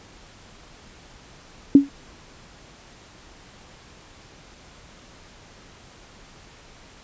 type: tone with exponential decay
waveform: sine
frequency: 280 Hz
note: C#4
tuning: 18 cents sharp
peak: -3 dBFS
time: 1.75-1.89 s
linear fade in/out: 2 ms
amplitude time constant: 30 ms
effects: pink hiss -48 dBFS RMS until 7.03 s + resampled to 16000 Hz